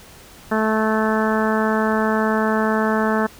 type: harmonic tone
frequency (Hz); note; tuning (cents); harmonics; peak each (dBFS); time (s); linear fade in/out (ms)
218.2; A3; -14; 1 / 2 / 3 / 4 / 5 / 6 / 7 / 8; -20 / -23 / -25 / -26 / -27 / -28 / -28 / -29; 0.51-3.27; 10
effects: pink hiss -44 dBFS RMS until 3.39 s